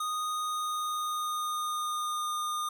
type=tone with pitch glide; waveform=square; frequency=1239 to 1218.4 Hz; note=D#6 to D#6; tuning=-8 to -37 cents; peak=-31 dBFS; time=0-2.69 s; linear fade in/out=5 ms; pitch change=-29 cents; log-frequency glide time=0.32-2.32 s; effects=none